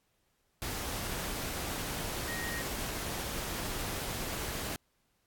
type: tone in noise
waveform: sine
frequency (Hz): 1873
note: A#6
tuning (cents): +8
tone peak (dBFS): -38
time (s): 2.28-2.62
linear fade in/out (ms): 0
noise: pink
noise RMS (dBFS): -37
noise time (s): 0.62-4.76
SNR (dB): -4
effects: pink hiss -75 dBFS RMS until 5.26 s + AAC 64 kbps